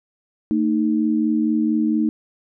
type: tone pair together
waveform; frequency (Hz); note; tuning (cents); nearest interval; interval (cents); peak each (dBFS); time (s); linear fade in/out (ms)
sine; 225.2 / 309.6; A3 / D#4; +40 / -9; tritone; 551; -19; 0.51-2.09; 0
effects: none